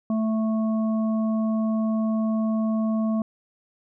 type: harmonic tone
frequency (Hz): 220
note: A3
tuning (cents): 0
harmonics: 1 / 3 / 5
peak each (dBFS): -21 / -32 / -38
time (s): 0.1-3.22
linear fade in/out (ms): 2
effects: none